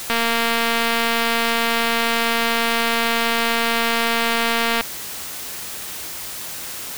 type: click train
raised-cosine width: 0.3 ms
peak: -4 dBFS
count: 1089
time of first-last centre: 0.1-4.81 s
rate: 231 Hz
effects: white hiss -31 dBFS RMS until 6.97 s